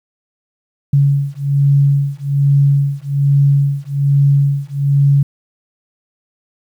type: beating tone pair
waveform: sine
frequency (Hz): 140 / 141.2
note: C#3 / C#3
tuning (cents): +18 / +32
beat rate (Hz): 1.2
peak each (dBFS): -13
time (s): 0.93-5.23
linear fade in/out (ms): 5
effects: 8-bit